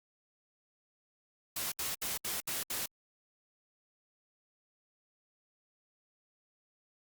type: noise bursts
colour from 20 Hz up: white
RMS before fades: -36 dBFS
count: 6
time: 1.56-2.86 s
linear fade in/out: 5 ms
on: 160 ms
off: 68 ms
effects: Opus 48 kbps